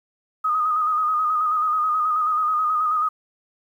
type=tone with vibrato; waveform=sine; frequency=1244.5 Hz; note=D#6; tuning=in tune; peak=-18 dBFS; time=0.44-3.09 s; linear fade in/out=10 ms; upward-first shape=square; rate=9.3 Hz; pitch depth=35 cents each way; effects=9-bit